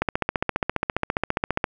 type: click train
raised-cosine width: 0.5 ms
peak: -6 dBFS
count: 25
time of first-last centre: 0.02-1.642 s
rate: 14.8 Hz
effects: none